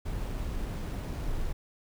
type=noise with sample-and-hold; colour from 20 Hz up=brown; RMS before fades=-33 dBFS; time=0.05-1.53 s; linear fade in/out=10 ms; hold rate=11025 Hz; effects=none